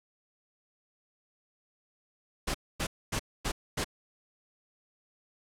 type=noise bursts; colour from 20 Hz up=pink; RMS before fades=-31 dBFS; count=5; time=2.47-3.845 s; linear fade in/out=10 ms; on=75 ms; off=250 ms; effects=low-pass 10000 Hz 12 dB/octave